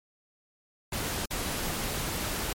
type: noise with dropouts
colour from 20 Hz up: pink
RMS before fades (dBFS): -32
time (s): 0.92-2.53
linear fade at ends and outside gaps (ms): 5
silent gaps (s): 1.258-1.306
effects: MP3 64 kbps